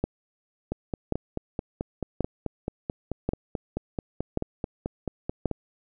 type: two click trains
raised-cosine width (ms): 2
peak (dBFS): -11 / -15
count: 6 / 23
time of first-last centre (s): 0.04-5.457 / 0.72-5.513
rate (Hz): 0.923 / 4.59
effects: none